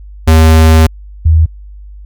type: tone pair in turn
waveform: square / sine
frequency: 79.9 / 79.9 Hz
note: D#2 / D#2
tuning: +47 / +47 cents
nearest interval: unison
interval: 0 cents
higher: neither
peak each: -3 dBFS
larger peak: neither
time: 0.27-0.87 / 1.25-1.46 s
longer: first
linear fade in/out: 10 ms
effects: added 50 Hz sine -28 dBFS peak until 2.05 s